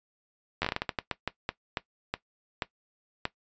slowing click train, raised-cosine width 0.3 ms, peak -12 dBFS, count 17, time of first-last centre 0.62-3.254 s, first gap 11 ms, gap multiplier 1.31, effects noise-tail reverb RT60 0.1 s tail -17 dB re dry + resampled to 16000 Hz

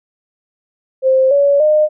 sine tone with pitch steps, 525 / 565.9 / 610.1 Hz, C5 / C#5 / D#5, +6 / +36 / -34 cents, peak -8 dBFS, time 1.02-1.89 s, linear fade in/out 50 ms, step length 290 ms, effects none

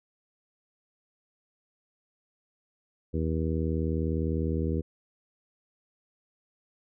harmonic tone, 79.9 Hz, D#2, 47 cents sharp, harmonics 1 / 2 / 3 / 4 / 5 / 6, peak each -29 / -32 / -34 / -35 / -36 / -37 dBFS, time 3.13-4.82 s, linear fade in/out 20 ms, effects none

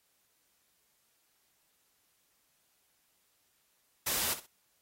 white noise with echo, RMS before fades -32 dBFS, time 4.06-4.34 s, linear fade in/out 10 ms, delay 63 ms, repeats 2, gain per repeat -13 dB, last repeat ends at 4.466 s, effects white hiss -73 dBFS RMS until 4.81 s + AAC 48 kbps

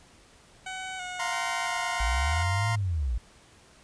15% pulse tone with vibrato, 740 Hz, F#5, in tune, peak -28 dBFS, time 0.66-2.43 s, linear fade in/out 5 ms, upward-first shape square, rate 1.5 Hz, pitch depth 29 cents each way
25% pulse chord, F suspended fourth, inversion none, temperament just, 698.5 / 931.3 / 1047.7 Hz, F5 / Bb5 / C6, 0 / -2 / +2 cents, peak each -30 dBFS, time 1.19-2.76 s, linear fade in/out 10 ms
sine linear two-way sweep, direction up then down, 51.91 to 111.6 to 51.91 Hz, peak -25 dBFS, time 2-3.18 s, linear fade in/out 5 ms, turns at 2.72 s
effects pink hiss -56 dBFS RMS until 3.83 s + resampled to 22050 Hz

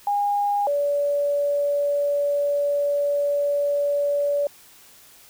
sine tone pair in turn, 815 / 574.4 Hz, G#5 / D5, -33 / -39 cents, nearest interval tritone, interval 606 cents, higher first, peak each -19 dBFS, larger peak neither, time 0.07-0.67 / 0.67-4.47 s, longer second, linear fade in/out 2 ms, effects white hiss -50 dBFS RMS until 5.29 s

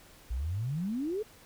sine exponential sweep, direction up, 55 to 450.5 Hz, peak -30 dBFS, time 0.3-1.23 s, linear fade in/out 10 ms, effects pink hiss -56 dBFS RMS until 1.45 s

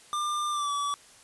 square tone with pitch glide, 1196 to 1147.9 Hz, D6 to D6, +31 to -40 cents, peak -28 dBFS, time 0.13-0.94 s, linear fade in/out 0 ms, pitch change -71 cents, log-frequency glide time 0.5-0.71 s, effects white hiss -54 dBFS RMS until 1.23 s + resampled to 24000 Hz

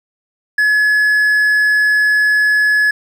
triangle tone, 1700 Hz, G#6, 40 cents sharp, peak -8 dBFS, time 0.58-2.91 s, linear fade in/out 5 ms, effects 8-bit

